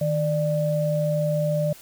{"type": "tone pair together", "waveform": "sine", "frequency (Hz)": [155.56, 592.6], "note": ["D#3", "D5"], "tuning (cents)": [0, 15], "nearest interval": "octave + major seventh", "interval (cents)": 2315, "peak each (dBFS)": -23, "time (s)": [0.01, 1.73], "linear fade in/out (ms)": 5, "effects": ["white hiss -47 dBFS RMS until 1.81 s"]}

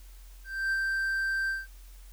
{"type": "tone with ADSR envelope", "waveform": "triangle", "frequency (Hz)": 1567, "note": "G6", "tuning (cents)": -1, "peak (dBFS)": -23, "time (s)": [0.44, 1.67], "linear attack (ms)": 280, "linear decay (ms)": 43, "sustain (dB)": -2, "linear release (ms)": 180, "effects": ["added 44 Hz sine -46 dBFS peak until 2.12 s", "white hiss -59 dBFS RMS until 2.12 s"]}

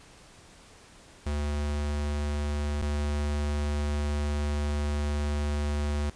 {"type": "tone pair in turn", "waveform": "square", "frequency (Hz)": [73.42, 73.42], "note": ["D2", "D2"], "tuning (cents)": [0, 0], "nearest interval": "unison", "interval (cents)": 0, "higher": "neither", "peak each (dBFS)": [-28, -27], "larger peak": "second", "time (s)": [[1.26, 2.82], [2.82, 6.1]], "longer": "second", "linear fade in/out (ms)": 5, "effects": ["pink hiss -53 dBFS RMS until 6.15 s", "resampled to 22050 Hz"]}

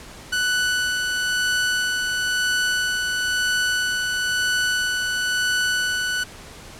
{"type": "tone with tremolo", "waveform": "sawtooth", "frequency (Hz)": 1487, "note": "F#6", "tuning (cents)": 8, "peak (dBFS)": -15, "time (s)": [0.32, 6.24], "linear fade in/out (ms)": 10, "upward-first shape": "sine", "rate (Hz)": 1, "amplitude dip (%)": 30, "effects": ["pink hiss -41 dBFS RMS until 6.79 s", "low-pass 10000 Hz 12 dB/octave"]}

